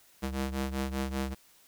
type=ring-modulated tone; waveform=sawtooth; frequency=133.7 Hz; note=C3; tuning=38 cents sharp; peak=-24 dBFS; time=0.22-1.35 s; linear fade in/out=20 ms; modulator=64.3 Hz; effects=white hiss -61 dBFS RMS until 1.67 s